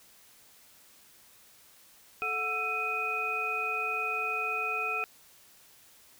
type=tone cluster; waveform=sine; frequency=435.2 / 732 / 1332 / 2497 Hz; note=A4 / F#5 / E6 / D#7; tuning=-19 / -19 / +18 / +6 cents; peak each=-40 / -39 / -34 / -31 dBFS; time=2.22-5.04 s; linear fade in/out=0 ms; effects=white hiss -58 dBFS RMS until 6.19 s